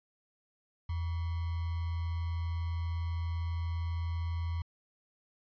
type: tone with sample-and-hold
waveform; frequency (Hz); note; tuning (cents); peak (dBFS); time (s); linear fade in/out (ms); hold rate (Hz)
sine; 83.8; E2; +29; -31; 0.89-4.62; 5; 1050
effects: resampled to 11025 Hz